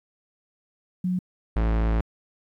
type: tone pair in turn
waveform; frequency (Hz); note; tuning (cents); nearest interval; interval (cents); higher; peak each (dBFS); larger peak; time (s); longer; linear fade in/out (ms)
sine / 45% pulse; 182.1 / 55.02; F#3 / A1; -27 / +1; octave + major sixth; 2072; first; -22 / -20; second; 1.04-1.19 / 1.56-2.01; second; 5
effects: low-pass 2000 Hz 12 dB/octave + 10-bit